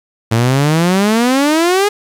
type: exponential sweep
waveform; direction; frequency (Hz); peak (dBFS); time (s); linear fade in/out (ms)
sawtooth; up; 110 to 420.6; -6; 0.31-1.89; 10
effects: low-pass 12000 Hz 12 dB/octave + 7-bit